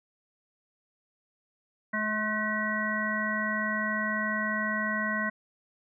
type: harmonic tone with a mistuned harmonic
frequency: 213.6 Hz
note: G#3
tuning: 49 cents sharp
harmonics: 1 / 3 / 5 / 7 / 9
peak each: -33 / -37 / -35 / -33 / -31 dBFS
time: 1.93-5.3 s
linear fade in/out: 10 ms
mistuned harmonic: 7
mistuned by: +18 cents
effects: none